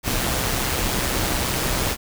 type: noise with amplitude modulation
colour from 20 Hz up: pink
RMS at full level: -21 dBFS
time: 0.03-1.97 s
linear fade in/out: 50 ms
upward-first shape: sine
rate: 128 Hz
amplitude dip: 40%
effects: none